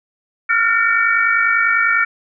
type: tone cluster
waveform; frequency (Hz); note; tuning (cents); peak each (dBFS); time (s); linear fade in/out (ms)
sine; 1379 / 1429 / 1809 / 2275; F6 / F6 / A6 / C#7; -22 / +39 / +48 / +44; -18; 0.49-2.05; 10
effects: none